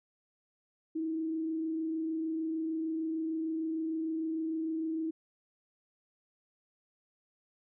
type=tone with frequency modulation; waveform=sine; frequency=321 Hz; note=E4; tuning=46 cents flat; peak=-31 dBFS; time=0.95-5.11 s; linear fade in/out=10 ms; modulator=26.6 Hz; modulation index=0.26; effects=none